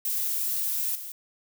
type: noise with level steps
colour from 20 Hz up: violet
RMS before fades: -28 / -38 dBFS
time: 0.05-1.12 s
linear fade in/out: 2 ms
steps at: 0.95 s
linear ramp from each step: 5 ms
effects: none